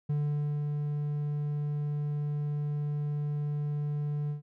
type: tone with ADSR envelope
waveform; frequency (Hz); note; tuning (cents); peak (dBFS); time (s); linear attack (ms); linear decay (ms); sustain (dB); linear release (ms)
triangle; 147.2; D3; +4; -24; 0.09-4.42; 10; 510; -3; 120
effects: none